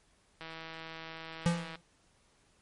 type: click train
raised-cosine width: 0.3 ms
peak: -28 dBFS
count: 219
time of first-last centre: 0.41-1.756 s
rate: 162 Hz
type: tone with exponential decay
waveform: square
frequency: 171 Hz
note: F3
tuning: 36 cents flat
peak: -23 dBFS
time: 1.46-1.81 s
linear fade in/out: 0 ms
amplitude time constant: 76 ms
effects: pink hiss -68 dBFS RMS until 2.61 s + MP3 48 kbps